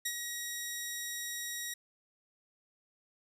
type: tone with ADSR envelope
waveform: 10% pulse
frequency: 1900 Hz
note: A#6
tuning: 33 cents sharp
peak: -22 dBFS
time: 0.05-1.74 s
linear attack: 9 ms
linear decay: 60 ms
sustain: -6 dB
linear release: 6 ms
effects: none